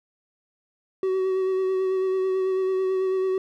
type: tone with vibrato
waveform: triangle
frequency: 377.5 Hz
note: F#4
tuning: 35 cents sharp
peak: -19 dBFS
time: 1.03-3.38 s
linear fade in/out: 2 ms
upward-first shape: sine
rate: 9.1 Hz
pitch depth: 19 cents each way
effects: none